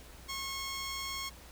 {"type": "tone", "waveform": "10% pulse", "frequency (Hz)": 1088, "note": "C#6", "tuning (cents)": -33, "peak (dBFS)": -28, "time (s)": [0.28, 1.3], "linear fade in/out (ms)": 20, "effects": ["added 60 Hz sine -52 dBFS peak until 1.51 s", "pink hiss -54 dBFS RMS until 1.51 s"]}